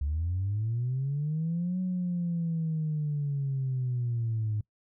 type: linear two-way sweep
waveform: sine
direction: up then down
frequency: 68.8 to 185.5 to 104.7 Hz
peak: -26 dBFS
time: 0.01-4.61 s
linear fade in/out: 5 ms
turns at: 1.8 s
effects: noise-tail reverb RT60 0.1 s tail -24 dB re dry + tanh soft clip ceiling -23 dBFS